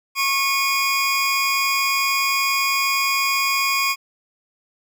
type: tone pair together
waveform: 25% pulse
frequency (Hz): 1097.3 / 2452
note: C#6 / D#7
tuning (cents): -18 / -26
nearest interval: octave + major second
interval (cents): 1392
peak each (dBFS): -17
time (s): 0.15-3.96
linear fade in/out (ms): 50
effects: none